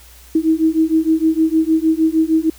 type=beating tone pair; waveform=sine; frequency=316.8 / 323.3 Hz; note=D#4 / E4; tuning=+31 / -34 cents; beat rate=6.5 Hz; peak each=-15 dBFS; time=0.35-2.5 s; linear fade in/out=5 ms; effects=added 60 Hz sine -43 dBFS peak until 2.58 s + white hiss -45 dBFS RMS until 2.58 s